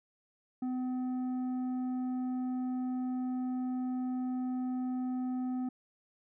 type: tone with tanh clipping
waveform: sine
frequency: 253.6 Hz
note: B3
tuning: 46 cents sharp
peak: -33 dBFS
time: 0.62-5.69 s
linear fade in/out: 5 ms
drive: 7 dB
effects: none